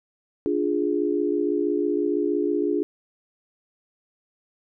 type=chord; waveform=sine; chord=D diminished; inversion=none; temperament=equal; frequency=293.7 / 349.2 / 415.3 Hz; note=D4 / F4 / Ab4; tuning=0 / 0 / 0 cents; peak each=-25 dBFS; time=0.46-2.83 s; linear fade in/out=0 ms; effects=none